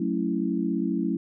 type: chord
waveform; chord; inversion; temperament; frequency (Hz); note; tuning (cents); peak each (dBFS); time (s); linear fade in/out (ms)
sine; F# minor seventh; none; equal; 185 / 220 / 277.2 / 329.6; F#3 / A3 / C#4 / E4; 0 / 0 / 0 / 0; -29; 0-1.17; 5
effects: none